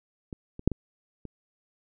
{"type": "clicks", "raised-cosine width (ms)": 3, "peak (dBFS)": [-24, -26, -6, -18, -26], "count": 5, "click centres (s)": [0.328, 0.594, 0.676, 0.717, 1.253], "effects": []}